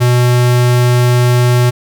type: tone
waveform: square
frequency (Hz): 122.9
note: B2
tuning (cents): -8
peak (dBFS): -8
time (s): 0-1.71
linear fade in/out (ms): 20
effects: none